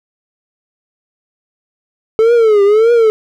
triangle tone with vibrato, 435.6 Hz, A4, 17 cents flat, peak -4 dBFS, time 2.19-3.1 s, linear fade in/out 0 ms, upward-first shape triangle, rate 1.7 Hz, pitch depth 170 cents each way, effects none

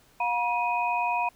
sine tone cluster, 713 / 962 / 2497 Hz, F5 / B5 / D#7, +36 / -46 / +6 cents, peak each -29 / -26 / -31 dBFS, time 0.2-1.29 s, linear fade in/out 5 ms, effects pink hiss -60 dBFS RMS until 1.35 s

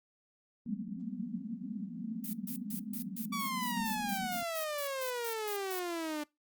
white band-pass noise, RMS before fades -40 dBFS, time 0.66-4.43 s, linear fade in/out 2 ms, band 180 to 250 Hz, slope 96 dB/octave
violet noise bursts, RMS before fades -41 dBFS, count 16, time 2.24-5.796 s, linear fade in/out 2 ms, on 91 ms, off 140 ms
sawtooth exponential sweep, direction down, 1155 to 293.7 Hz, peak -31 dBFS, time 3.32-6.24 s, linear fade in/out 10 ms
effects noise-tail reverb RT60 0.2 s tail -23 dB re dry + Opus 48 kbps

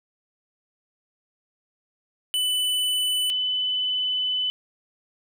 square / sine tone pair in turn, 2993 / 3007 Hz, F#7 / F#7, +19 / +27 cents, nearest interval unison, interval 8 cents, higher second, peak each -22 dBFS, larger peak neither, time 2.34-3.3 / 3.3-4.5 s, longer second, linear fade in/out 0 ms, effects none

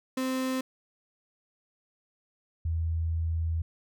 35% pulse / sine tone pair in turn, 259.8 / 81.83 Hz, C4 / E2, -12 / -12 cents, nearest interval octave + minor sixth, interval 2000 cents, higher first, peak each -26 dBFS, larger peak neither, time 0.17-0.61 / 2.65-3.62 s, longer second, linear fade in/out 5 ms, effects none

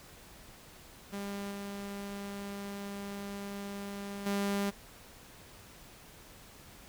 sawtooth tone with level steps, 200.3 Hz, G3, 38 cents sharp, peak -33 / -35 / -26 dBFS, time 1.12-4.71 s, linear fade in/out 20 ms, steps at 1.51 / 4.26 s, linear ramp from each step 5 ms, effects pink hiss -54 dBFS RMS until 6.88 s

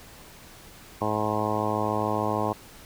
harmonic tone, 106.7 Hz, G#2, 47 cents sharp, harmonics 1 / 2 / 3 / 4 / 5 / 6 / 7 / 8 / 9 / 10, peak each -33 / -33 / -33 / -33 / -33 / -33 / -33 / -33 / -33 / -33 dBFS, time 1.01-2.53 s, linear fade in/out 5 ms, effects pink hiss -48 dBFS RMS until 2.85 s

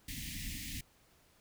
pink band-stop noise, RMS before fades -42 dBFS, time 0.08-0.81 s, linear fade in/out 5 ms, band 300 to 1800 Hz, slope 96 dB/octave, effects pink hiss -67 dBFS RMS until 1.4 s

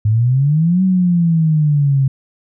sine exponential two-way sweep, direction up then down, 103.83 to 190 to 133.1 Hz, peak -10 dBFS, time 0.05-2.08 s, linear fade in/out 5 ms, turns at 0.83 s, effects none

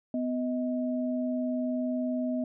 sine tone pair together, 250.4 / 631 Hz, B3 / D#5, +24 / +24 cents, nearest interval octave + major third, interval 1600 cents, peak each -28 / -34 dBFS, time 0.14-2.44 s, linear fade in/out 2 ms, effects none

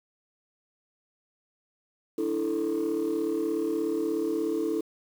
sine chord, D suspended second, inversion none, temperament just, 293.7 / 330.4 / 440.5 Hz, D4 / E4 / A4, 0 / +4 / +2 cents, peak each -31 / -27 / -28 dBFS, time 2.18-4.81 s, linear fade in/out 5 ms, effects tanh soft clip ceiling -21 dBFS + 8-bit

